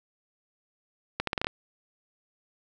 accelerating click train, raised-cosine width 0.3 ms, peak -11 dBFS, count 7, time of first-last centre 1.2-1.469 s, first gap 73 ms, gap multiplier 0.8, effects none

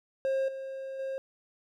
triangle tone with level steps, 535 Hz, C5, 38 cents sharp, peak -24 / -34 / -30 dBFS, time 0.25-1.18 s, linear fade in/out 0 ms, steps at 0.48 / 0.99 s, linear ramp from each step 5 ms, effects none

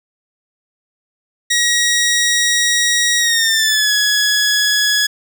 15% pulse tone with pitch glide, 1900 to 1683 Hz, A#6 to G#6, +33 to +23 cents, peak -6 dBFS, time 1.5-5.07 s, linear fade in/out 10 ms, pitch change -210 cents, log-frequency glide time 3.19-3.92 s, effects none

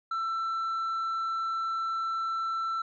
sine tone with tanh clipping, 1336 Hz, E6, 23 cents sharp, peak -29 dBFS, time 0.11-2.82 s, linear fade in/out 5 ms, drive 3 dB, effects none

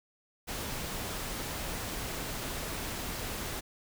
pink noise, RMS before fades -37 dBFS, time 0.47-3.61 s, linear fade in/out 20 ms, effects none

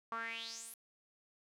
sawtooth tone with band-pass filter sweep, 227.7 Hz, A#3, 40 cents flat, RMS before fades -44 dBFS, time 0.12-0.74 s, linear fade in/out 2 ms, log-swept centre 1100 to 12000 Hz, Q 6.1, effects none

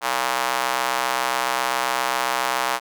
square tone with high-pass filter, 63.7 Hz, C2, 46 cents flat, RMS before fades -23 dBFS, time 0.01-2.8 s, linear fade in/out 50 ms, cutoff 910 Hz, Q 1.6, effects none

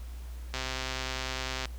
click train, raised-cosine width 0.2 ms, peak -16 dBFS, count 146, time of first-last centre 0.54-1.655 s, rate 130 Hz, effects added 60 Hz sine -38 dBFS peak until 1.78 s + pink hiss -55 dBFS RMS until 1.78 s

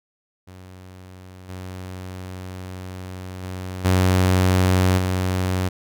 sawtooth tone with level steps, 92.5 Hz, F#2, in tune, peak -36 / -28 / -25 / -11 / -16 dBFS, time 0.47-5.69 s, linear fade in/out 10 ms, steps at 1.48 / 3.42 / 3.84 / 4.97 s, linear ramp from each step 20 ms, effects none

